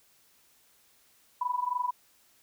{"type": "tone with amplitude modulation", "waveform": "sine", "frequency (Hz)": 987.8, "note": "B5", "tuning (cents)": 0, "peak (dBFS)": -24, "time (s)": [1.41, 1.91], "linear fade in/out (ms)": 5, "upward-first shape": "sine", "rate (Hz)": 23.3, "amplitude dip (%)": 85, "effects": ["white hiss -64 dBFS RMS until 2.42 s"]}